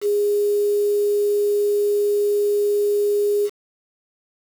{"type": "tone with quantisation", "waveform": "sine", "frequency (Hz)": 411.4, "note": "G#4", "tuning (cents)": -16, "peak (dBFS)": -16, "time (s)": [0.01, 3.5], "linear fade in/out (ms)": 50, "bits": 6, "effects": []}